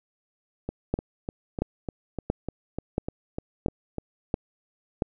two click trains, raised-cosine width 2 ms, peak -17 / -10 dBFS, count 12 / 7, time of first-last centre 0.69-3.983 / 0.94-5.022 s, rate 3.34 / 1.47 Hz, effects none

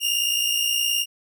sawtooth tone pair together, 2789 / 2848 Hz, F7 / F7, -3 / +33 cents, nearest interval unison, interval 36 cents, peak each -20 dBFS, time 0-1.06 s, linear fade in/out 50 ms, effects none

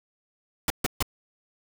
pink noise bursts, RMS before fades -24 dBFS, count 3, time 0.68-1.026 s, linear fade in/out 2 ms, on 22 ms, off 140 ms, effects none

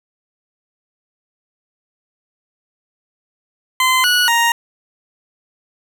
20% pulse tone with pitch steps, 1030 / 1466 / 935 Hz, C6 / F#6 / A#5, -28 / -16 / +5 cents, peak -7 dBFS, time 3.8-4.52 s, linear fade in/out 2 ms, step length 240 ms, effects 8-bit

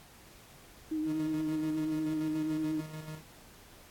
sine tone with vibrato, 311.1 Hz, D#4, in tune, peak -30 dBFS, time 0.91-2.81 s, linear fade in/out 10 ms, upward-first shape sine, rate 8.4 Hz, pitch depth 27 cents each way
40% pulse tone with tremolo, 155.56 Hz, D#3, in tune, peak -38 dBFS, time 1.05-3.23 s, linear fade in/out 50 ms, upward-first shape square, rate 6.9 Hz, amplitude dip 50%
effects pink hiss -56 dBFS RMS until 3.9 s + AAC 64 kbps

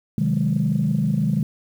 sine chord, Ab dominant seventh, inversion first, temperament just, 129.78 / 155.74 / 186.89 / 207.7 Hz, C3 / Eb3 / Gb3 / Ab3, -14 / +2 / +18 / 0 cents, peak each -24 / -21 / -25 / -22 dBFS, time 0.18-1.43 s, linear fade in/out 2 ms, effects tanh soft clip ceiling -10 dBFS + 8-bit

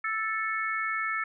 harmonic tone, 440 Hz, A4, in tune, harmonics 3 / 4 / 5, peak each -31 / -32 / -33 dBFS, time 0.04-1.24 s, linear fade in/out 5 ms, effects none

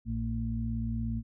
harmonic tone, 57 Hz, A#1, 38 cents flat, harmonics 1 / 2 / 4, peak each -34 / -34 / -34 dBFS, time 0.05-1.23 s, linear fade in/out 50 ms, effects none

